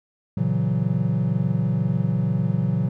triangle chord, F# dominant seventh, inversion first, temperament equal, 116.54 / 138.59 / 164.81 / 185 Hz, A#2 / C#3 / E3 / F#3, 0 / 0 / 0 / 0 cents, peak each -23 dBFS, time 0.37-2.89 s, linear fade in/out 5 ms, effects none

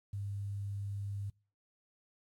sine tone with quantisation, 100.4 Hz, G2, 42 cents sharp, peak -36 dBFS, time 0.13-1.3 s, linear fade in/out 5 ms, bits 11, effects noise-tail reverb RT60 0.4 s tail -26 dB re dry + AAC 64 kbps

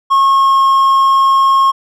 triangle tone with pitch glide, 1088 to 1081.7 Hz, C#6 to C#6, -33 to -43 cents, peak -5 dBFS, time 0.1-1.72 s, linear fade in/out 20 ms, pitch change -10 cents, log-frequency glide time 0.26-0.6 s, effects none

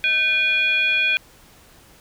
sine tone with frequency modulation, 2445 Hz, D#7, 31 cents flat, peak -16 dBFS, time 0.04-1.17 s, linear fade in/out 0 ms, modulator 905 Hz, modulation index 0.7, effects pink hiss -50 dBFS RMS until 2 s

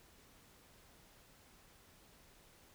silence, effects pink hiss -64 dBFS RMS until 2.74 s

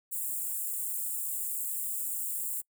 white high-pass noise, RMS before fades -34 dBFS, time 0.11-2.62 s, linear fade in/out 20 ms, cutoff 7300 Hz, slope 96 dB/octave, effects noise-tail reverb RT60 0.1 s tail -25 dB re dry

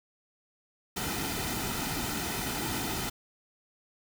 pink noise with comb filter, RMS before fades -33 dBFS, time 0.96-3.1 s, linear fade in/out 10 ms, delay 1.8 ms, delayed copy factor -0.6, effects none

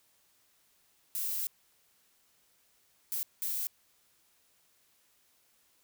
violet noise bursts at uneven times, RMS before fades -34 dBFS, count 3, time 1.15-1.47 / 3.12-3.23 / 3.42-3.67 s, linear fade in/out 0 ms, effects white hiss -69 dBFS RMS until 5.83 s

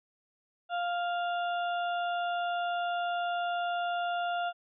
harmonic tone with a mistuned harmonic, 700 Hz, F5, 4 cents sharp, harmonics 1 / 2 / 4 / 5, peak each -30 / -36 / -44 / -46 dBFS, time 0.69-4.53 s, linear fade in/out 50 ms, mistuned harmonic 5, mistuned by -17 cents, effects none

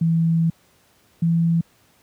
sine tone pair in turn, 164.81 / 167.01 Hz, E3 / E3, 0 / +23 cents, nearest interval unison, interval 23 cents, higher second, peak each -15 dBFS, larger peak neither, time 0.01-0.5 / 1.22-1.61 s, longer first, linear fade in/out 5 ms, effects pink hiss -58 dBFS RMS until 2.02 s + high-pass 80 Hz 12 dB/octave

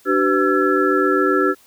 sine tone cluster, 294.8 / 382.3 / 502 / 1343 / 1691 Hz, D4 / G4 / B4 / E6 / G#6, +7 / -43 / +28 / +32 / +31 cents, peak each -20 / -18 / -23 / -19 / -24 dBFS, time 0.05-1.55 s, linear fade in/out 50 ms, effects white hiss -52 dBFS RMS until 1.66 s

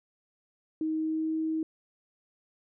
sine tone with pitch glide, 315 to 317.9 Hz, D#4 to D#4, +21 to +37 cents, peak -27 dBFS, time 0.81-1.63 s, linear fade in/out 2 ms, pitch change +16 cents, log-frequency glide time 0.95-1.35 s, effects none

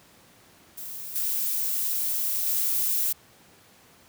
violet noise with level steps, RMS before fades -37 / -27 / -25 dBFS, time 0.77-3.13 s, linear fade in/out 10 ms, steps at 1.15 / 2.46 s, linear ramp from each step 10 ms, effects pink hiss -55 dBFS RMS until 4.08 s + high-pass 100 Hz 12 dB/octave

